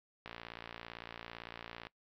click train, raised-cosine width 0.3 ms, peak -28 dBFS, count 94, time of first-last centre 0.26-1.869 s, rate 57.8 Hz, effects noise-tail reverb RT60 0.1 s tail -21 dB re dry + low-pass 5000 Hz 12 dB/octave

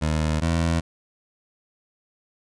20% pulse tone pair in turn, 77.78 / 83 Hz, D#2 / E2, 0 / +12 cents, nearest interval minor second, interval 112 cents, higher second, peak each -16 / -15 dBFS, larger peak second, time 0.01-0.41 / 0.41-0.81 s, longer neither, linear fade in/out 20 ms, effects resampled to 22050 Hz

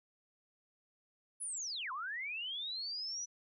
sine linear two-way sweep, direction down then up, 10450 to 987.8 to 5970 Hz, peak -38 dBFS, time 1.4-3.26 s, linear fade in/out 20 ms, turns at 1.92 s, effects none

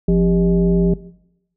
sine tone with frequency modulation, 175.3 Hz, F3, 7 cents sharp, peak -11 dBFS, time 0.08-0.94 s, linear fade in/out 5 ms, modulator 223 Hz, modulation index 0.95, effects noise-tail reverb RT60 0.8 s tail -19 dB re dry

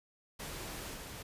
pink noise with level steps, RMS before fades -43 / -46 dBFS, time 0.39-1.23 s, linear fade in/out 10 ms, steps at 0.93 s, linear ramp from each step 20 ms, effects resampled to 32000 Hz

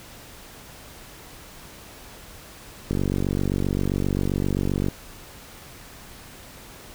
click train, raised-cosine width 3 ms, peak -11 dBFS, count 95, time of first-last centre 2.91-4.885 s, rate 47.6 Hz, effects pink hiss -44 dBFS RMS until 6.94 s

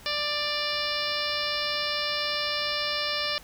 harmonic tone with a mistuned harmonic, 591 Hz, D5, 11 cents sharp, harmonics 1 / 2 / 3 / 4 / 5 / 6 / 7 / 8 / 9, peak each -35 / -35 / -35 / -35 / -35 / -35 / -35 / -35 / -35 dBFS, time 0.06-3.38 s, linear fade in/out 0 ms, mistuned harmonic 5, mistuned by -31 cents, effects pink hiss -50 dBFS RMS until 3.43 s

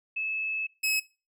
sine / sawtooth tone pair in turn, 2603 / 2567 Hz, E7 / E7, -22 / -47 cents, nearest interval unison, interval 25 cents, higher first, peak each -28 / -22 dBFS, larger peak second, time 0.16-0.67 / 0.83-1 s, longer first, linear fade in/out 10 ms, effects noise-tail reverb RT60 0.3 s tail -20 dB re dry

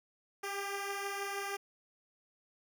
10% pulse beating tone pair, 397.2 / 403.5 Hz, G4 / G#4, +23 / -50 cents, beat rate 6.3 Hz, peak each -29 / -35 dBFS, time 0.43-1.57 s, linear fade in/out 10 ms, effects none

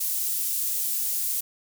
pink high-pass noise, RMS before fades -27 dBFS, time 0-1.41 s, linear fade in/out 10 ms, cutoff 11000 Hz, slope 12 dB/octave, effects none

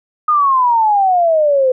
sine exponential sweep, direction down, 1244.5 to 505 Hz, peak -9 dBFS, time 0.28-1.72 s, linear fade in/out 5 ms, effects none

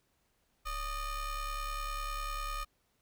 45% pulse ring-modulated tone, 602 Hz, D5, 43 cents sharp, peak -32 dBFS, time 0.65-2.65 s, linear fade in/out 20 ms, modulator 637 Hz, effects pink hiss -75 dBFS RMS until 3.01 s

